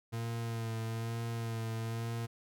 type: tone with vibrato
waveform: 40% pulse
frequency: 114.3 Hz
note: A#2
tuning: 34 cents flat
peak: -34 dBFS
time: 0.12-2.27 s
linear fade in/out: 20 ms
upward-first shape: sine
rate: 1.1 Hz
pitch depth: 27 cents each way
effects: none